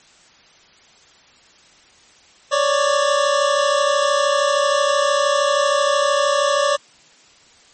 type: tone pair together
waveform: 25% pulse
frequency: 555 / 588 Hz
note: C#5 / D5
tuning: +2 / +2 cents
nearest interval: minor second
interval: 100 cents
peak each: -14 dBFS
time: 2.51-6.77 s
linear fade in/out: 20 ms
effects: white hiss -50 dBFS RMS until 7.73 s + MP3 32 kbps